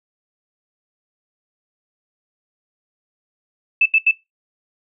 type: tone bursts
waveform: sine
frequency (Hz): 2628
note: E7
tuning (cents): -6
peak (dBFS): -10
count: 3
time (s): 3.81-4.112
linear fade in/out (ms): 5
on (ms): 48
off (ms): 79
effects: noise-tail reverb RT60 0.2 s tail -18 dB re dry